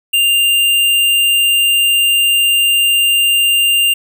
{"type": "tone", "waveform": "square", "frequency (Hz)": 2794, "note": "F7", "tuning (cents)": 0, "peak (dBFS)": -10, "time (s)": [0.13, 3.94], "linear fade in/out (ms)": 10, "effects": []}